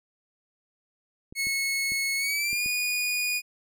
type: clicks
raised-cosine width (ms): 3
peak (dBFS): -30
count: 5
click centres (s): 1.325 / 1.47 / 1.92 / 2.53 / 2.661
type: tone with pitch glide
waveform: sawtooth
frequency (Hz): 2190 to 2458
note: C#7 to D#7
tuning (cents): -22 to -22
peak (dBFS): -22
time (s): 1.35-3.42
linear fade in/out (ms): 50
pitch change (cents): +200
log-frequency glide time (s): 2.17-2.65
effects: none